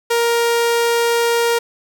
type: tone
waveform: sawtooth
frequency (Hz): 468.6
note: A#4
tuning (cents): +9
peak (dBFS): -10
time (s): 0.1-1.59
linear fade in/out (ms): 10
effects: 7-bit